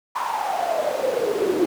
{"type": "noise with high-pass filter sweep", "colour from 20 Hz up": "brown", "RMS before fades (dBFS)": -23, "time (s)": [0.15, 1.66], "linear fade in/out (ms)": 10, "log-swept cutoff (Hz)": [1000, 340], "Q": 9.5, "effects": []}